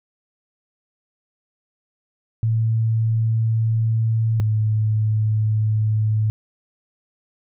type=tone pair in turn; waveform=sine; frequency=112.3 / 108.25 Hz; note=A2 / A2; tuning=+36 / -28 cents; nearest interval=minor second; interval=64 cents; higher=first; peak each=-16 dBFS; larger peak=neither; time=2.43-4.4 / 4.4-6.3 s; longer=first; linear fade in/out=0 ms; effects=none